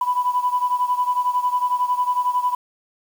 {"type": "beating tone pair", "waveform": "sine", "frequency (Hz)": [987.8, 998.8], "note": ["B5", "B5"], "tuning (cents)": [0, 19], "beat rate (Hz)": 11, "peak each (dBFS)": [-19, -22], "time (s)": [0.01, 2.55], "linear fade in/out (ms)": 5, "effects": ["tanh soft clip ceiling -10 dBFS", "7-bit"]}